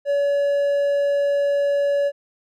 triangle tone, 568 Hz, C#5, 42 cents sharp, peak -15 dBFS, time 0.05-2.12 s, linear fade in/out 50 ms, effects none

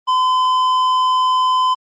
sine tone with tanh clipping, 1020 Hz, C6, 44 cents flat, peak -14 dBFS, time 0.07-1.75 s, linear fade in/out 20 ms, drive 9 dB, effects Opus 32 kbps

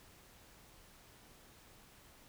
silence, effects pink hiss -61 dBFS RMS until 2.28 s

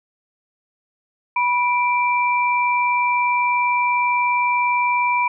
sine tone pair together, 981.4 / 2349 Hz, B5 / D7, -11 / 0 cents, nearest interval octave + minor third, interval 1511 cents, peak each -17 / -21 dBFS, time 1.36-5.28 s, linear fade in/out 5 ms, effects none

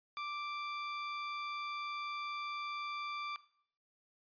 sawtooth tone, 1174.7 Hz, D6, in tune, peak -35 dBFS, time 0.17-3.36 s, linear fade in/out 0 ms, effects noise-tail reverb RT60 0.6 s tail -17 dB re dry + resampled to 11025 Hz

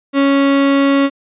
35% pulse tone, 277.2 Hz, C#4, in tune, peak -8 dBFS, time 0.13-1.1 s, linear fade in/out 50 ms, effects resampled to 8000 Hz

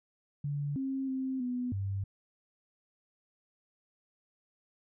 sine tone with pitch steps, 144 / 267.8 / 262.8 / 248 / 98.1 Hz, D3 / C4 / C4 / B3 / G2, -34 / +40 / +8 / +7 / +2 cents, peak -31 dBFS, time 0.44-2.04 s, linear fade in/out 5 ms, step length 320 ms, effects none

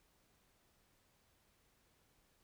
silence, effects pink hiss -74 dBFS RMS until 2.43 s

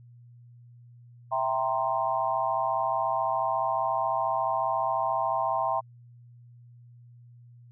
sine chord, C dominant seventh, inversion first, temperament equal, 659.3 / 784 / 932.3 / 1046.5 Hz, E5 / G5 / Bb5 / C6, 0 / 0 / 0 / 0 cents, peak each -30 dBFS, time 1.31-5.81 s, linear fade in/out 20 ms, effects added 120 Hz sine -49 dBFS peak until 7.71 s

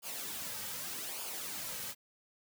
white noise with flanger, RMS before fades -41 dBFS, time 0.02-1.95 s, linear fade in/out 50 ms, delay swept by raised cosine 0.51 to 2.91 ms, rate 0.83 Hz, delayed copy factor -0.6, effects none

